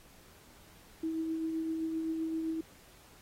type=tone with tremolo; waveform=sine; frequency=322.4 Hz; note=E4; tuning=38 cents flat; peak=-30 dBFS; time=1.03-2.61 s; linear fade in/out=5 ms; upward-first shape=triangle; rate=7.7 Hz; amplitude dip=35%; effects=pink hiss -59 dBFS RMS until 3.21 s + AAC 48 kbps